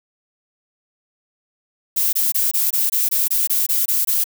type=noise bursts; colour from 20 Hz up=violet; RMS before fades=-18 dBFS; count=12; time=1.96-4.242 s; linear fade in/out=10 ms; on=170 ms; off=22 ms; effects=none